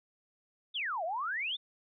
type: exponential two-way sweep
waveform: sine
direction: down then up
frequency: 3679 to 622.3 to 3679 Hz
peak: -32 dBFS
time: 0.74-1.57 s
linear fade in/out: 20 ms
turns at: 1.04 s
effects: none